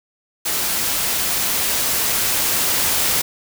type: noise with level ramp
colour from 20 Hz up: white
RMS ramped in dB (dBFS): -21 to -18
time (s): 0.45-3.22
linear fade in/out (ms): 10
effects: none